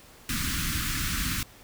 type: band-stop noise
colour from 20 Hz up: pink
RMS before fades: -29 dBFS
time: 0.29-1.43 s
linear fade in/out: 2 ms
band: 300 to 1200 Hz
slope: 48 dB/octave
effects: pink hiss -52 dBFS RMS until 1.63 s